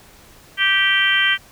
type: harmonic tone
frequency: 390.7 Hz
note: G4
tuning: 6 cents flat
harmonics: 3 / 4 / 5 / 6 / 7 / 8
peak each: -28 / -19 / -19 / -23 / -26 / -19 dBFS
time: 0.57-1.38 s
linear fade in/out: 50 ms
effects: pink hiss -47 dBFS RMS until 1.51 s